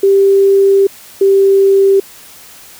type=tone pair in turn; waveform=sine; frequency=393.1 / 391.4 Hz; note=G4 / G4; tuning=+5 / -3 cents; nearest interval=unison; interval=8 cents; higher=first; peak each=-5 dBFS; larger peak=neither; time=0.03-0.87 / 1.21-2 s; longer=first; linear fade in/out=5 ms; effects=white hiss -37 dBFS RMS until 2.79 s